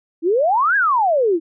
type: exponential two-way sweep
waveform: sine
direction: up then down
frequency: 310 to 1688 to 310 Hz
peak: -13 dBFS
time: 0.22-1.4 s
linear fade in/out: 50 ms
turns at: 0.76 s
effects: none